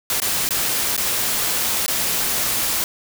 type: noise with dropouts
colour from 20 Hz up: white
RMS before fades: -21 dBFS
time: 0.1-2.84 s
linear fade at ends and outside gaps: 1 ms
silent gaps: 0.201-0.219 / 0.49-0.507 / 0.965-0.977 / 1.862-1.88 s
effects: none